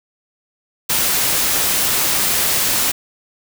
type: noise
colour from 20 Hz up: white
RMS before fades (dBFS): -17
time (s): 0.89-2.92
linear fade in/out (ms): 10
effects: none